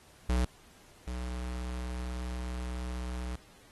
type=tone pair in turn; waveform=square; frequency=61.74 / 61.74 Hz; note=B1 / B1; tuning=0 / 0 cents; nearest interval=unison; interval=0 cents; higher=neither; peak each=-26 / -35 dBFS; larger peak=first; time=0.29-0.45 / 1.07-3.36 s; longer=second; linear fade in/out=5 ms; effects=pink hiss -59 dBFS RMS until 3.71 s + AAC 32 kbps